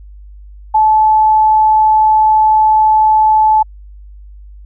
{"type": "tone", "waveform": "sine", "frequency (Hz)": 866, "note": "A5", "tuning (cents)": -28, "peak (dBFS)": -6, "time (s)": [0.74, 3.63], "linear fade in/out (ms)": 10, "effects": ["added 50 Hz sine -32 dBFS peak until 4.65 s"]}